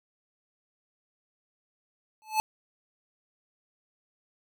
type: tone with exponential growth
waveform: square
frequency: 867 Hz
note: A5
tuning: 26 cents flat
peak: -20 dBFS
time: 2.22-2.4 s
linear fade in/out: 0 ms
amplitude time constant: 38 ms
effects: none